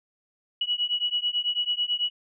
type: beating tone pair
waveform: sine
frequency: 2924 / 2933.1 Hz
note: F#7 / F#7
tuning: -21 / -16 cents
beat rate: 9.1 Hz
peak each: -27 dBFS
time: 0.61-2.1 s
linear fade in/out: 5 ms
effects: none